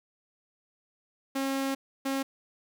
sawtooth tone bursts at uneven times, 270.8 Hz, C#4, 40 cents flat, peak -24 dBFS, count 2, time 1.35-1.75 / 2.05-2.23 s, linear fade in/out 10 ms, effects none

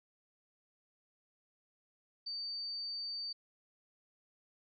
sine tone, 4600 Hz, D8, 37 cents flat, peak -38 dBFS, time 2.26-3.33 s, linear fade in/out 10 ms, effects none

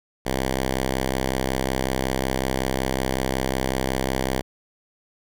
5% pulse tone, 65.41 Hz, C2, in tune, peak -11 dBFS, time 0.25-4.42 s, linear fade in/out 20 ms, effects none

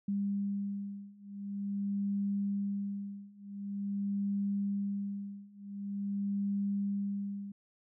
sine beating tone pair, 200 / 200.46 Hz, G3 / G3, +35 / +39 cents, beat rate 0.46 Hz, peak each -36 / -35 dBFS, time 0.08-7.52 s, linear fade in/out 5 ms, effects none

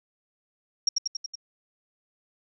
sine tone with echo, 5588 Hz, F8, in tune, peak -18 dBFS, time 0.87-0.89 s, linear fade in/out 5 ms, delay 93 ms, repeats 5, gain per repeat -3 dB, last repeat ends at 1.355 s, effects none

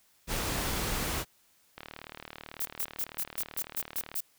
pink noise, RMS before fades -32 dBFS, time 0.27-1.25 s, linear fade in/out 50 ms
click train, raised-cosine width 0.3 ms, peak -25 dBFS, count 91, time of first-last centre 1.78-4.142 s, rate 38.1 Hz
violet noise bursts, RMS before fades -32 dBFS, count 9, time 2.6-4.206 s, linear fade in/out 5 ms, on 54 ms, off 140 ms
effects white hiss -66 dBFS RMS until 4.38 s

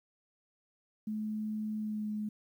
sine tone with pitch glide, 214.8 to 212 Hz, A3 to G#3, -41 to +36 cents, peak -33 dBFS, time 1.07-2.29 s, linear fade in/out 5 ms, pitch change -23 cents, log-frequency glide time 1.78-2.07 s, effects 11-bit

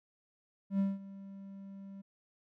triangle tone with ADSR envelope, 196 Hz, G3, in tune, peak -24 dBFS, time 0.7-2.02 s, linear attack 93 ms, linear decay 190 ms, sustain -19 dB, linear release 14 ms, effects none

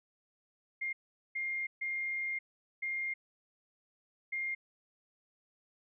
sine tone bursts at uneven times, 2119 Hz, C7, 21 cents sharp, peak -33 dBFS, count 5, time 0.81-0.93 / 1.35-1.67 / 1.81-2.39 / 2.82-3.14 / 4.32-4.55 s, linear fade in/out 10 ms, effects none

